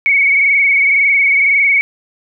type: tone with frequency modulation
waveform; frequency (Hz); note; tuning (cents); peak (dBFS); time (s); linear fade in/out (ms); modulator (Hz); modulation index
sine; 2231; C#7; +11; -8; 0.06-1.81; 0; 21.9; 2.9
effects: none